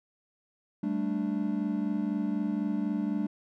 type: chord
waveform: triangle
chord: G suspended second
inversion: none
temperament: equal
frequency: 196 / 220 / 293.7 Hz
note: G3 / A3 / D4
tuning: 0 / 0 / 0 cents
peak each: -30 dBFS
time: 0.83-3.27 s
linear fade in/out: 5 ms
effects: none